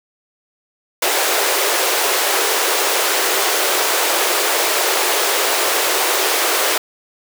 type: high-pass noise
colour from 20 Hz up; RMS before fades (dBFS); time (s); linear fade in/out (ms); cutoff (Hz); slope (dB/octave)
pink; -17; 1.02-6.78; 5; 360; 48
effects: none